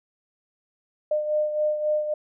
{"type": "beating tone pair", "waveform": "sine", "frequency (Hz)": [605, 608.7], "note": ["D#5", "D#5"], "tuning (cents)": [-49, -38], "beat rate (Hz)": 3.7, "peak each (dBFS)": [-22, -30], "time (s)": [1.11, 2.14], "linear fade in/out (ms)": 5, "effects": []}